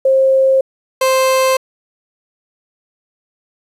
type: tone pair in turn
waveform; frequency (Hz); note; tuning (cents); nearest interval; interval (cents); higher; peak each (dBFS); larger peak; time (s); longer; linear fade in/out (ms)
sine / 30% pulse; 532 / 523.8; C5 / C5; +29 / +2; unison; 27; first; -8; neither; 0.05-0.61 / 1.01-1.57; neither; 5
effects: resampled to 32000 Hz + 8-bit